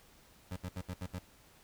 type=tone bursts; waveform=25% pulse; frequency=91 Hz; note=F#2; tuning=28 cents flat; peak=-34 dBFS; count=6; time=0.51-1.191 s; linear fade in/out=5 ms; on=56 ms; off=69 ms; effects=pink hiss -62 dBFS RMS until 1.63 s